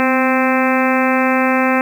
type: harmonic tone with a mistuned harmonic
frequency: 261 Hz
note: C4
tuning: 4 cents flat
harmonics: 1 / 2 / 3 / 4 / 5 / 6 / 7 / 8 / 9 / 10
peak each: -16 / -19 / -21 / -22 / -23 / -24 / -24 / -25 / -26 / -26 dBFS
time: 0-1.81 s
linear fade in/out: 0 ms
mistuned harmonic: 1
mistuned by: -37 cents
effects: 7-bit